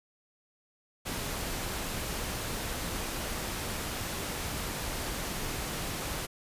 pink noise, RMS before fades -35 dBFS, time 1.05-6.27 s, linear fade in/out 20 ms, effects resampled to 32000 Hz

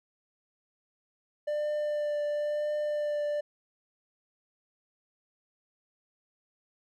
triangle tone with vibrato, 594 Hz, D5, 20 cents sharp, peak -26 dBFS, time 1.47-3.41 s, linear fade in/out 10 ms, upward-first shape triangle, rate 0.98 Hz, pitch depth 15 cents each way, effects none

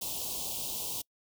white band-stop noise, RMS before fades -36 dBFS, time 0.01-1.02 s, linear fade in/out 10 ms, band 1000 to 2800 Hz, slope 48 dB/octave, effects noise-tail reverb RT60 0.1 s tail -26 dB re dry

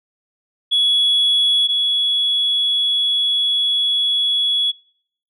sine tone pair in turn, 3375 / 3375 Hz, G#7 / G#7, +27 / +27 cents, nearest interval unison, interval 0 cents, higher neither, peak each -11 / -14 dBFS, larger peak first, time 0.71-1.68 / 1.68-4.72 s, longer second, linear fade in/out 20 ms, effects noise-tail reverb RT60 0.7 s tail -26 dB re dry + tanh soft clip ceiling -10 dBFS

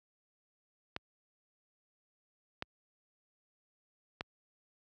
clicks, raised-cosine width 0.3 ms, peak -20 dBFS, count 3, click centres 0.964 / 2.624 / 4.209 s, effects high-pass 60 Hz 12 dB/octave

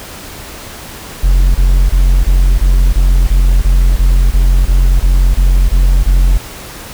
triangle tone bursts, 44.66 Hz, F1, 39 cents sharp, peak -3 dBFS, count 15, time 1.23-6.38 s, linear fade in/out 10 ms, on 320 ms, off 25 ms, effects pink hiss -29 dBFS RMS until 6.93 s

